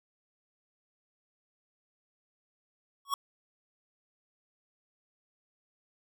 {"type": "tone with exponential growth", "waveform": "square", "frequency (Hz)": 1111, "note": "C#6", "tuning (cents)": 4, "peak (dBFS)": -24, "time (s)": [3.05, 3.14], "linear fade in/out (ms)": 2, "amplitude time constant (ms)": 18, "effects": []}